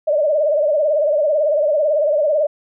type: tone with vibrato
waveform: sine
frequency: 600 Hz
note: D5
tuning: 37 cents sharp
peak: -13 dBFS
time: 0.07-2.47 s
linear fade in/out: 10 ms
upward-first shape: sine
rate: 18 Hz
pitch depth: 98 cents each way
effects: none